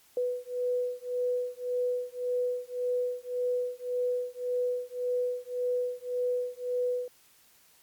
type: beating tone pair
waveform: sine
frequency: 493.9 / 495.7 Hz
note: B4 / B4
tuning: 0 / +6 cents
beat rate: 1.8 Hz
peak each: -31 dBFS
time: 0.17-7.08 s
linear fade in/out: 2 ms
effects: white hiss -61 dBFS RMS until 7.82 s + MP3 96 kbps